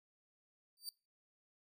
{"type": "tone with exponential growth", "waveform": "sawtooth", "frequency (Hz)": 4639, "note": "D8", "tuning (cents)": -22, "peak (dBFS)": -36, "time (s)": [0.77, 0.89], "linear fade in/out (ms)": 1, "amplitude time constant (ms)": 26, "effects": ["noise-tail reverb RT60 0.3 s tail -22 dB re dry"]}